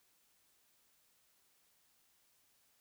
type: silence
effects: white hiss -73 dBFS RMS until 2.8 s